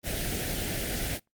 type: band-stop noise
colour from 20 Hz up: pink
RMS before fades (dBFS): -31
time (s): 0.03-1.2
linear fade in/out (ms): 50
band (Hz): 760 to 1500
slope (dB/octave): 48
effects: noise-tail reverb RT60 0.2 s tail -26 dB re dry + Opus 24 kbps